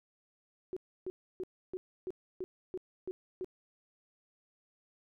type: tone bursts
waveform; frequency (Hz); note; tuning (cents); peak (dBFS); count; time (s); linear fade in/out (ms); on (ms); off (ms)
sine; 370; F#4; 0; -35; 9; 0.73-3.445; 0; 35; 300
effects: none